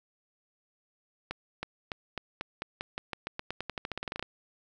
accelerating click train, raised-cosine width 0.3 ms, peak -18 dBFS, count 24, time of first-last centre 1.31-4.226 s, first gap 320 ms, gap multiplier 0.9, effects none

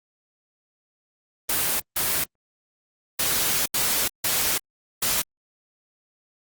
white noise bursts at uneven times, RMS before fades -23 dBFS, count 6, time 1.49-1.8 / 1.96-2.24 / 3.19-3.66 / 3.74-4.08 / 4.24-4.58 / 5.02-5.22 s, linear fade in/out 5 ms, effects Opus 24 kbps

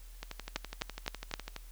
two click trains, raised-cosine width 0.2 ms, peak -22 / -15 dBFS, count 17 / 4, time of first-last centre 0.23-1.563 / 0.56-1.339 s, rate 12 / 3.85 Hz, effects added 40 Hz sine -47 dBFS peak until 1.71 s + white hiss -60 dBFS RMS until 1.71 s

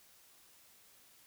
silence, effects white hiss -63 dBFS RMS until 1.26 s

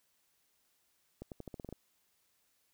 accelerating click train, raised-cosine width 2 ms, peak -30 dBFS, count 9, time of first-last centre 1.22-1.726 s, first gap 98 ms, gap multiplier 0.87, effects white hiss -75 dBFS RMS until 2.73 s

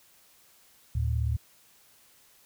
sine tone pair together, 74.79 / 112.1 Hz, D2 / A2, +32 / +33 cents, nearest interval perfect fifth, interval 701 cents, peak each -27 / -28 dBFS, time 0.95-1.37 s, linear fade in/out 5 ms, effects white hiss -60 dBFS RMS until 2.45 s

